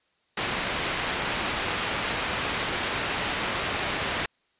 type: low-pass noise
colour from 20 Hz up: white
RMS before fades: -29 dBFS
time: 0.37-4.26 s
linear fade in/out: 5 ms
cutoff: 2900 Hz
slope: 12 dB/octave
effects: white hiss -69 dBFS RMS until 4.59 s + resampled to 8000 Hz